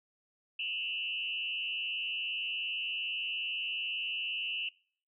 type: tone with frequency modulation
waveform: sine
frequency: 2794 Hz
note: F7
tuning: in tune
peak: -33 dBFS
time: 0.59-4.69 s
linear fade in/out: 5 ms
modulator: 91.5 Hz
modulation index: 2.1
effects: noise-tail reverb RT60 0.5 s tail -23 dB re dry